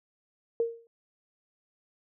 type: tone with exponential decay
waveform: sine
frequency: 462.7 Hz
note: A#4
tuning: 13 cents flat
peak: -21 dBFS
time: 0.6-0.87 s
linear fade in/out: 1 ms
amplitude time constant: 57 ms
effects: none